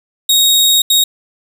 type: tone bursts at uneven times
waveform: sawtooth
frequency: 3761 Hz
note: A#7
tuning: 15 cents sharp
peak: -5 dBFS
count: 2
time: 0.29-0.82 / 0.9-1.04 s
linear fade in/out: 5 ms
effects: none